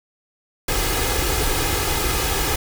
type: noise with comb filter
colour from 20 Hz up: pink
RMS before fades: -21 dBFS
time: 0.68-2.56 s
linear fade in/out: 5 ms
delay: 2.4 ms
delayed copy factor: +0.65
effects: none